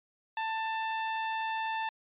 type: tone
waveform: sawtooth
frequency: 888 Hz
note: A5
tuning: 16 cents sharp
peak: -27 dBFS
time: 0.37-1.89 s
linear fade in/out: 2 ms
effects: resampled to 8000 Hz